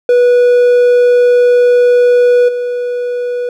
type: tone with level steps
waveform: triangle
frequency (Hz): 489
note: B4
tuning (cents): -17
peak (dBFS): -3 / -12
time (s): 0.09-3.49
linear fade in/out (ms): 2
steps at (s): 2.48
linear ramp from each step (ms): 10
effects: none